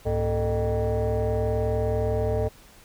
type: tone with frequency modulation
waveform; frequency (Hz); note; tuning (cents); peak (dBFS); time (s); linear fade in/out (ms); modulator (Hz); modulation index
sine; 273.3; C#4; -24; -20; 0.05-2.49; 20; 169; 2.3
effects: tanh soft clip ceiling -19 dBFS + pink hiss -52 dBFS RMS until 2.84 s